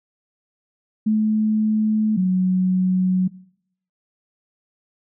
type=tone pair in turn; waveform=sine; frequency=215.8 / 184.85 Hz; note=A3 / F#3; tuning=-33 / -1 cents; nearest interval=minor third; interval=268 cents; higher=first; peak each=-15 dBFS; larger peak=neither; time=1.06-2.17 / 2.17-3.28 s; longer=neither; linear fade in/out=10 ms; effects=noise-tail reverb RT60 0.7 s tail -21 dB re dry